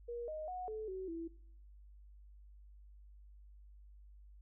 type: tone with pitch steps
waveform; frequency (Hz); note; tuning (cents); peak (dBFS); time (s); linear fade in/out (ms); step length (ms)
sine; 475.1 / 620 / 732 / 434.5 / 377 / 331.9; A#4 / D#5 / F#5 / A4 / F#4 / E4; +33 / -6 / -19 / -22 / +32 / +12; -40; 0.08-1.28; 10; 200
effects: noise-tail reverb RT60 0.7 s tail -22 dB re dry + added 50 Hz sine -55 dBFS peak until 4.41 s